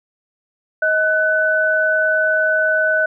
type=tone pair together; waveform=sine; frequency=630 / 1498.4 Hz; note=D#5 / F#6; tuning=+21 / +21 cents; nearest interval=octave + minor third; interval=1500 cents; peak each=-18 / -15 dBFS; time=0.82-3.06 s; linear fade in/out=5 ms; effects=none